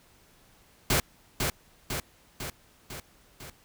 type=noise with echo; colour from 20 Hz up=pink; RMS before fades=-24 dBFS; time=0.9-1 s; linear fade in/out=2 ms; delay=500 ms; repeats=5; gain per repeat=-4 dB; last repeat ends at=3.5 s; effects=pink hiss -60 dBFS RMS until 3.64 s